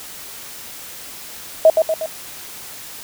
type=tone with echo; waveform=sine; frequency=638 Hz; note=D#5; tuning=43 cents sharp; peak=-5 dBFS; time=1.65-1.7 s; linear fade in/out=2 ms; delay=120 ms; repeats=3; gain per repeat=-5 dB; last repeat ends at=2.06 s; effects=white hiss -35 dBFS RMS until 3.03 s